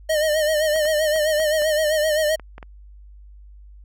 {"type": "tone with vibrato", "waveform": "square", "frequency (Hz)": 615, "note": "D#5", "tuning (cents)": -20, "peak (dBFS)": -18, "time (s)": [0.09, 2.36], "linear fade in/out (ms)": 10, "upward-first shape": "sine", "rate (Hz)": 7.7, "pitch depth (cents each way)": 61}
{"type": "clicks", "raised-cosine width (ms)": 0.5, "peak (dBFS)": -23, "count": 8, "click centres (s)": [0.761, 0.854, 1.161, 1.4, 1.62, 2.397, 2.581, 2.628]}
{"effects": ["added 50 Hz sine -41 dBFS peak until 3.84 s"]}